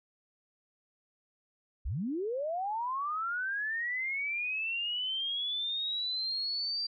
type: linear sweep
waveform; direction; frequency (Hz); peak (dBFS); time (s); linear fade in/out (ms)
sine; up; 41.2 to 4723; -31; 1.85-6.87; 10
effects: none